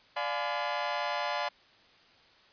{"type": "chord", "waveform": "sawtooth", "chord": "D diminished seventh", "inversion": "none", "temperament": "just", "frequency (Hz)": [587.3, 704.8, 845.8, 1014.9], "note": ["D5", "F5", "Ab5", "Cb6"], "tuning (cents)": [0, 16, 31, 47], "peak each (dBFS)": -32, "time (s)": [0.16, 1.49], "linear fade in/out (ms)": 10, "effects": ["white hiss -60 dBFS RMS until 2.52 s", "resampled to 11025 Hz"]}